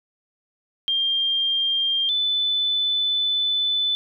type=tone pair in turn; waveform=sine; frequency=3195 / 3504 Hz; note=G7 / A7; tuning=+32 / -8 cents; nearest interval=major second; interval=160 cents; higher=second; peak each=-19 dBFS; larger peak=neither; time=0.88-2.09 / 2.09-3.95 s; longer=second; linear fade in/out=0 ms; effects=none